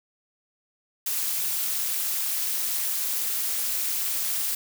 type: noise with amplitude modulation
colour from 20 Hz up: blue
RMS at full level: -24 dBFS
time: 1.06-4.55 s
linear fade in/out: 5 ms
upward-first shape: sine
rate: 281 Hz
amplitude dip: 70%
effects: none